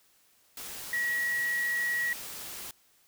sine tone in noise, 1916 Hz, A#6, 47 cents sharp, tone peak -27 dBFS, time 0.93-2.13 s, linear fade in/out 2 ms, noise white, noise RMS -41 dBFS, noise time 0.57-2.71 s, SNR +11 dB, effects white hiss -65 dBFS RMS until 3.07 s

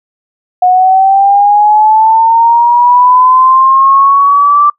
sine linear sweep, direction up, 724 to 1174.7 Hz, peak -3 dBFS, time 0.62-4.7 s, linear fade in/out 5 ms, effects noise-tail reverb RT60 0.1 s tail -22 dB re dry

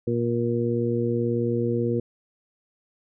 harmonic tone, 118.4 Hz, A#2, 27 cents sharp, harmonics 1 / 2 / 3 / 4, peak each -27 / -27 / -27 / -27 dBFS, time 0.07-2 s, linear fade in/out 5 ms, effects none

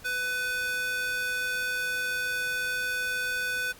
square tone with high-pass filter, 499.9 Hz, B4, 21 cents sharp, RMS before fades -30 dBFS, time 0.04-3.73 s, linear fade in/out 20 ms, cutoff 1500 Hz, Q 2.2, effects pink hiss -51 dBFS RMS until 3.79 s + Opus 48 kbps

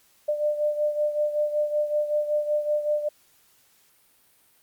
sine beating tone pair, 596 / 601.3 Hz, D5 / D5, +25 / +41 cents, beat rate 5.3 Hz, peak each -23 / -29 dBFS, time 0.28-3.09 s, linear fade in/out 10 ms, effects white hiss -61 dBFS RMS until 4.62 s + Opus 48 kbps

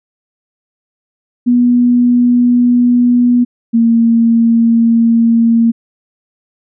sine tone pair in turn, 243.6 / 230.4 Hz, B3 / A#3, -24 / -20 cents, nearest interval minor second, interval 96 cents, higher first, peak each -6 dBFS, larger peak neither, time 1.46-3.45 / 3.73-5.72 s, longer neither, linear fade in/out 20 ms, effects none

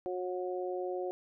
harmonic tone, 181.8 Hz, F#3, 30 cents flat, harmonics 2 / 3 / 4, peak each -35 / -39 / -41 dBFS, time 0.06-1.11 s, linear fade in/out 0 ms, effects none

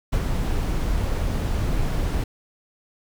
brown noise with ADSR envelope, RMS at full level -19 dBFS, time 0.12-2.24 s, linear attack 15 ms, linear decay 53 ms, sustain -4 dB, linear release 4 ms, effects none

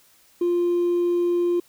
triangle tone with hard clipping, 349.2 Hz, F4, in tune, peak -18 dBFS, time 0.41-1.6 s, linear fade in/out 5 ms, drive 2 dB, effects white hiss -57 dBFS RMS until 1.68 s

